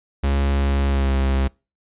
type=tone with pitch glide; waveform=45% pulse; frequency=69.3 to 67.21 Hz; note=C#2 to C2; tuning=0 to +47 cents; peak=-17 dBFS; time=0.23-1.48 s; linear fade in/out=10 ms; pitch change=-53 cents; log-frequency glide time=0.86-1.13 s; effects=noise-tail reverb RT60 0.3 s tail -26 dB re dry + resampled to 8000 Hz